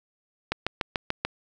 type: click train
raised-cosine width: 0.3 ms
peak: -9 dBFS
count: 6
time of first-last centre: 0.52-1.25 s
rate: 6.85 Hz
effects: none